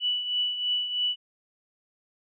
sine tone with tremolo, 2960 Hz, F#7, in tune, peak -22 dBFS, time 0-1.16 s, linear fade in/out 50 ms, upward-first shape triangle, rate 3.1 Hz, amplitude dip 65%, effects none

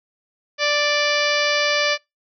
harmonic tone, 587.3 Hz, D5, in tune, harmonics 1 / 2 / 3 / 4 / 5 / 6 / 7 / 8 / 9 / 10, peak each -22 / -27 / -24 / -24 / -28 / -29 / -32 / -27 / -32 / -34 dBFS, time 0.58-1.98 s, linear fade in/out 50 ms, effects noise-tail reverb RT60 0.2 s tail -25 dB re dry

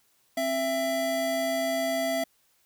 square tone pair together, 264.7 / 667 Hz, C4 / E5, +20 / +20 cents, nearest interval octave + major third, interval 1600 cents, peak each -33 / -27 dBFS, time 0.37-2.24 s, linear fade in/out 5 ms, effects white hiss -67 dBFS RMS until 2.65 s

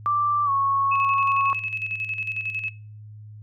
sine tone with pitch glide, 1174.7 to 1102.4 Hz, D6 to C#6, 0 to -10 cents, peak -19 dBFS, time 0.06-1.53 s, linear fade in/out 0 ms, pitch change -110 cents, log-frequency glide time 0.45-0.5 s
sine tone with tremolo, 2587 Hz, E7, 33 cents flat, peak -24 dBFS, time 0.91-2.7 s, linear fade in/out 10 ms, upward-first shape square, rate 11 Hz, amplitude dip 55%
effects noise-tail reverb RT60 0.5 s tail -23 dB re dry + added 106 Hz sine -39 dBFS peak until 3.42 s

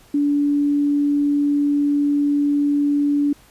sine tone, 288.5 Hz, D4, 31 cents flat, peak -15 dBFS, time 0.14-3.33 s, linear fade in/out 5 ms, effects pink hiss -51 dBFS RMS until 3.5 s + resampled to 32000 Hz

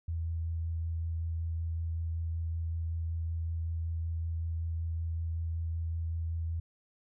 sine tone with vibrato, 82.41 Hz, E2, in tune, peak -31 dBFS, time 0.08-6.6 s, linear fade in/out 5 ms, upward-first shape sine, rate 5.3 Hz, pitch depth 11 cents each way, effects none

